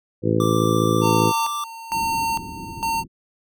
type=harmonic tone; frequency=55 Hz; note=A1; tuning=in tune; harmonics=2 / 3 / 4 / 5 / 6 / 7 / 8 / 9; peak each=-23 / -24 / -26 / -27 / -23 / -25 / -28 / -25 dBFS; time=0.22-1.33 s; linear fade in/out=50 ms
type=tone; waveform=square; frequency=1174.7 Hz; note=D6; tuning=in tune; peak=-25 dBFS; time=0.4-1.64 s; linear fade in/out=2 ms
type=tone with tremolo; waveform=square; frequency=910 Hz; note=A#5; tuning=42 cents flat; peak=-21 dBFS; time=1.01-3.04 s; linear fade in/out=50 ms; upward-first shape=square; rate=1.1 Hz; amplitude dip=80%
type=low-pass noise; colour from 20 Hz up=white; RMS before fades=-36 dBFS; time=1.9-3.08 s; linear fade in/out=50 ms; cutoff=350 Hz; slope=48 dB/octave
effects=none